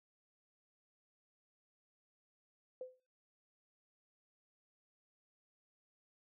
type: tone with exponential decay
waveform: sine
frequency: 510 Hz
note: C5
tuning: 44 cents flat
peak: -39 dBFS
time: 2.81-3 s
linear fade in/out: 2 ms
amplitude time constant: 40 ms
effects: noise-tail reverb RT60 0.4 s tail -26 dB re dry